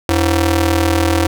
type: ring-modulated tone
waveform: sawtooth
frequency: 207.7 Hz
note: G#3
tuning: in tune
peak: -5 dBFS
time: 0.09-1.27 s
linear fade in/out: 2 ms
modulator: 124 Hz
effects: 7-bit